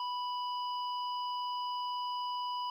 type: harmonic tone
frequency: 987.8 Hz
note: B5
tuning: in tune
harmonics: 1 / 3 / 5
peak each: -34 / -44 / -48 dBFS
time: 0-2.7 s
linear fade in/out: 2 ms
effects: 11-bit